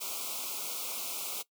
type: band-stop noise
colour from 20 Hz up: white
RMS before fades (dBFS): -37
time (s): 0-1.43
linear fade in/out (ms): 20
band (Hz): 1400 to 2200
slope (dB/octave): 96
effects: noise-tail reverb RT60 0.1 s tail -19 dB re dry + high-pass 300 Hz 12 dB/octave